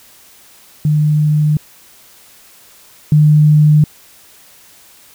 sine tone pair in turn, 151.1 / 151.1 Hz, D3 / D3, +50 / +50 cents, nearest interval unison, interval 0 cents, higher neither, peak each -9 / -5 dBFS, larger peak second, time 0.85-1.57 / 3.12-3.84 s, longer neither, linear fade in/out 2 ms, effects white hiss -44 dBFS RMS until 5.14 s

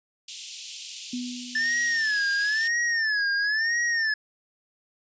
pink high-pass noise, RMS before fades -37 dBFS, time 0.28-2.68 s, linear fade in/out 5 ms, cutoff 2700 Hz, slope 48 dB/octave
sine tone with exponential decay, 246.9 Hz, B3, in tune, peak -27 dBFS, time 1.13-2.28 s, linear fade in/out 5 ms, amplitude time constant 250 ms
square tone with vibrato, 1751 Hz, A6, 9 cents flat, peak -23 dBFS, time 1.55-4.14 s, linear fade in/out 5 ms, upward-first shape sine, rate 0.99 Hz, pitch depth 140 cents each way
effects resampled to 16000 Hz

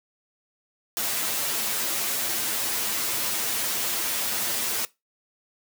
white noise with comb filter, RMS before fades -27 dBFS, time 0.97-4.85 s, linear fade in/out 0 ms, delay 8.9 ms, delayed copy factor +1, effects noise-tail reverb RT60 0.2 s tail -20 dB re dry + high-pass 150 Hz 12 dB/octave

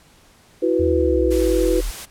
sine chord, E suspended second, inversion none, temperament just, 329.6 / 370.8 / 494.4 Hz, E4 / F#4 / B4, 0 / +4 / +2 cents, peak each -20 dBFS, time 0.62-1.81 s, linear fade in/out 10 ms
sine linear sweep, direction down, 82.41 to 37 Hz, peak -21 dBFS, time 0.79-1.91 s, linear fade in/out 10 ms
white noise, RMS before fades -33 dBFS, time 1.3-2.06 s, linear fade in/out 20 ms
effects pink hiss -52 dBFS RMS until 2.1 s + low-pass 12000 Hz 12 dB/octave

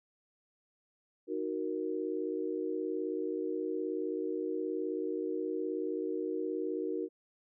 sine chord, D# minor, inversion none, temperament equal, 311.1 / 370 / 466.2 Hz, D#4 / F#4 / A#4, 0 / 0 / 0 cents, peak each -37 / -36 / -37 dBFS, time 1.27-7.09 s, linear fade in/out 50 ms, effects none

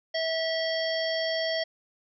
harmonic tone with a mistuned harmonic, 650 Hz, E5, 24 cents flat, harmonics 1 / 3 / 5 / 7 / 8, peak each -28 / -33 / -35 / -36 / -37 dBFS, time 0.14-1.64 s, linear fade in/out 10 ms, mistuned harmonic 8, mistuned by +70 cents, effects none

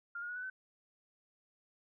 sine tone with pitch steps, 1401 / 1430.4 / 1460.5 / 1491.2 / 1522.5 Hz, F6 / F6 / F#6 / F#6 / F#6, +5 / +41 / -23 / +13 / +49 cents, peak -39 dBFS, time 0.15-0.5 s, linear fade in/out 5 ms, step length 70 ms, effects none

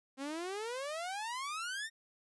sawtooth exponential sweep, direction up, 261.6 to 1864.7 Hz, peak -34 dBFS, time 0.17-1.9 s, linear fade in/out 50 ms, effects resampled to 24000 Hz

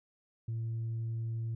sine tone, 113.9 Hz, A#2, 40 cents flat, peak -31 dBFS, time 0.48-1.55 s, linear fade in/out 5 ms, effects tanh soft clip ceiling -31 dBFS

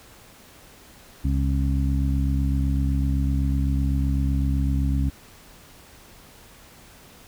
harmonic tone, 67.9 Hz, C#2, 35 cents flat, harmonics 1 / 2 / 3 / 4, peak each -21 / -26 / -32 / -29 dBFS, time 1.24-5.1 s, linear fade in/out 10 ms, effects pink hiss -49 dBFS RMS until 7.27 s

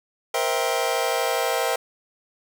sawtooth chord, C dominant seventh, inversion third, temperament just, 470.9 / 523.3 / 654.1 / 784.9 Hz, Bb4 / C5 / E5 / G5, +18 / 0 / -14 / +2 cents, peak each -23 dBFS, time 0.34-1.76 s, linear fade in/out 5 ms, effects none

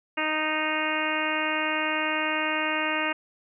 harmonic tone, 310 Hz, D#4, 6 cents flat, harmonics 1 / 2 / 3 / 4 / 5 / 6 / 7 / 8 / 9, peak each -33 / -33 / -33 / -33 / -33 / -33 / -33 / -33 / -33 dBFS, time 0.17-3.13 s, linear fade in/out 10 ms, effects none

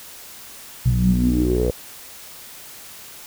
sawtooth tone with low-pass filter sweep, 60.8 Hz, B1, 26 cents flat, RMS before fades -18 dBFS, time 0.85-1.71 s, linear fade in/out 10 ms, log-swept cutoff 130 to 500 Hz, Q 9.2, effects white hiss -40 dBFS RMS until 3.26 s

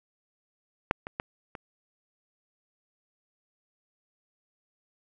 clicks, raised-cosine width 0.5 ms, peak -7 / -21 / -15 / -24 dBFS, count 4, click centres 0.911 / 1.069 / 1.199 / 1.552 s, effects none

